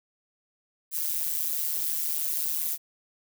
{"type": "noise with amplitude modulation", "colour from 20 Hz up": "violet", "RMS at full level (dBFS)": -25, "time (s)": [0.91, 2.78], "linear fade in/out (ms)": 50, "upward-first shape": "sine", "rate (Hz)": 157, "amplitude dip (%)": 90, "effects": []}